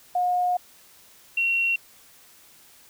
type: tone pair in turn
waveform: sine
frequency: 719 / 2735 Hz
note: F#5 / F7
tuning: -50 / -37 cents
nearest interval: octave + major seventh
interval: 2313 cents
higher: second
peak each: -20 dBFS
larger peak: neither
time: 0.15-0.57 / 1.37-1.76 s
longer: first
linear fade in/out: 5 ms
effects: white hiss -53 dBFS RMS until 2.89 s